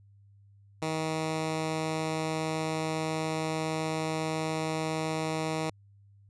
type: tone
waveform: 10% pulse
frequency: 158.4 Hz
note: D#3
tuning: 31 cents sharp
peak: -21 dBFS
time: 0.82-5.7 s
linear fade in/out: 2 ms
effects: added 100 Hz sine -55 dBFS peak until 6.29 s + resampled to 22050 Hz